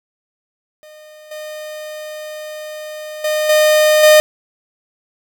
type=tone with level steps; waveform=45% pulse; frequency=612 Hz; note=D#5; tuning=29 cents flat; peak=-38 / -27 / -15 / -9 / -5 dBFS; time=0.83-4.2 s; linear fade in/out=0 ms; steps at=1.31 / 3.24 / 3.49 / 4.03 s; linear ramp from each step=5 ms; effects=none